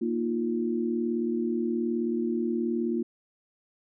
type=chord; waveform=sine; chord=Bb suspended fourth; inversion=none; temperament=just; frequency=233.1 / 310.8 / 349.6 Hz; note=Bb3 / Eb4 / F4; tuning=0 / -2 / +2 cents; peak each=-28 / -34 / -29 dBFS; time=0.01-3.03 s; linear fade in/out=10 ms; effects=none